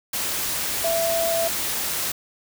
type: tone in noise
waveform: sine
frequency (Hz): 666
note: E5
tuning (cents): +18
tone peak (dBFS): -21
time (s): 0.84-1.48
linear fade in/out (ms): 5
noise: white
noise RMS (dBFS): -26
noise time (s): 0.13-2.12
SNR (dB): +2
effects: none